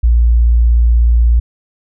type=tone; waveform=sine; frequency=58.27 Hz; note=A#1; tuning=in tune; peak=-6 dBFS; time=0.03-1.4 s; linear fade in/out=10 ms; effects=none